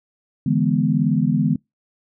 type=chord; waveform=sine; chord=E dominant seventh; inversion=third; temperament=equal; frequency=146.83 / 164.81 / 207.7 / 246.9 Hz; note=D3 / E3 / G#3 / B3; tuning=0 / 0 / 0 / 0 cents; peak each=-21 dBFS; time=0.46-1.56 s; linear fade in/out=5 ms; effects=noise-tail reverb RT60 0.2 s tail -26 dB re dry